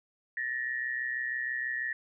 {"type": "tone pair together", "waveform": "sine", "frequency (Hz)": [1759.8, 1886], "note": ["A6", "A#6"], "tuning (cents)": [0, 20], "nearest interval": "minor second", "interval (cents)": 120, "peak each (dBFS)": [-34, -33], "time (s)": [0.37, 1.93], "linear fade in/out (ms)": 2, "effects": []}